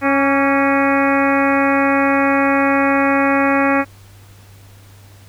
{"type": "harmonic tone with a mistuned harmonic", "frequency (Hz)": 275.4, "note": "C#4", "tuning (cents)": -11, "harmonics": [1, 2, 3, 4, 5, 6, 7, 8, 9], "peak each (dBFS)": [-16, -19, -21, -22, -23, -24, -24, -25, -26], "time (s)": [0.01, 3.85], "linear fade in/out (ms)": 50, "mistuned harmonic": 4, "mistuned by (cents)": 44, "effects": ["added 99 Hz sine -41 dBFS peak until 5.28 s", "pink hiss -48 dBFS RMS until 5.28 s"]}